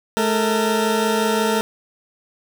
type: tone pair together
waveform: 20% pulse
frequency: 215.3 / 456.2 Hz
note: A3 / A#4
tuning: -37 / -37 cents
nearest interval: octave + minor second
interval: 1300 cents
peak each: -15 dBFS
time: 0.17-1.61 s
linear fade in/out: 0 ms
effects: none